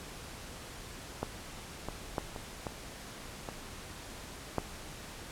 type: clicks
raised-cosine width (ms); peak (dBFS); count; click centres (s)
1; -18 / -22 / -16 / -25 / -21 / -23 / -15; 7; 1.23 / 1.886 / 2.182 / 2.362 / 2.668 / 3.488 / 4.583
effects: pink hiss -46 dBFS RMS until 5.31 s + low-pass 11000 Hz 12 dB/octave